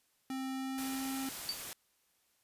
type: tone with pitch glide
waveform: square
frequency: 263.9 to 267.3 Hz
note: C4 to C4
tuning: +15 to +37 cents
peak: -37 dBFS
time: 0.3-1.29 s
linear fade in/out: 2 ms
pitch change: +22 cents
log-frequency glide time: 0.53-1.15 s
type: noise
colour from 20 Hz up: white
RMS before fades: -43 dBFS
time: 0.78-1.73 s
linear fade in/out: 0 ms
type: tone with exponential decay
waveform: sine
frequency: 4597 Hz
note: D8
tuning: 38 cents flat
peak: -29 dBFS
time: 1.49-1.61 s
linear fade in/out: 0 ms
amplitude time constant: 24 ms
effects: white hiss -74 dBFS RMS until 2.43 s + resampled to 32000 Hz